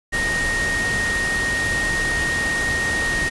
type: tone in noise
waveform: sine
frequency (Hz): 1862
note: A#6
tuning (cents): -2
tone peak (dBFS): -20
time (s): 0.12-3.3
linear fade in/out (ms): 20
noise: pink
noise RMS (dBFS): -26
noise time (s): 0.12-3.3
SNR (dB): +3
effects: resampled to 24000 Hz